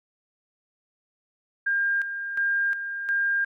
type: tone with tremolo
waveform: sine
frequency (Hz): 1605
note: G6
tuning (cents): +40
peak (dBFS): -21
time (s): 1.66-3.45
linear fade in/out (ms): 10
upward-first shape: square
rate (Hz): 1.4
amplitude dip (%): 60
effects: none